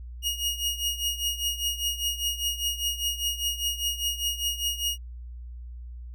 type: tone with tremolo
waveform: sawtooth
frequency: 2872 Hz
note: F7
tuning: 48 cents sharp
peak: -20 dBFS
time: 0.22-4.98 s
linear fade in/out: 50 ms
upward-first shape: triangle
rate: 5 Hz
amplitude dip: 85%
effects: added 60 Hz sine -37 dBFS peak until 6.14 s